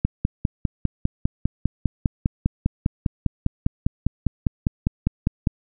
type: click train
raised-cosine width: 5 ms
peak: -6 dBFS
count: 28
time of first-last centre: 0.05-5.472 s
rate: 4.98 Hz
effects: none